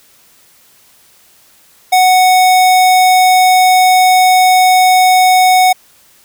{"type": "tone", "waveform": "square", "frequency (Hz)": 740, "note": "F#5", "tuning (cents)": 0, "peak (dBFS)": -6, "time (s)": [1.92, 5.73], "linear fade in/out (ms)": 10, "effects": ["white hiss -47 dBFS RMS until 6.24 s"]}